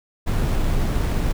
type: noise with sample-and-hold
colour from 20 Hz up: brown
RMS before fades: -20 dBFS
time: 0.26-1.33 s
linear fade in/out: 20 ms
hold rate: 11025 Hz
effects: none